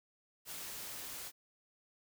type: noise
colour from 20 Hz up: white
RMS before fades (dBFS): -45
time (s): 0.45-1.32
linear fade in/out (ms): 50
effects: none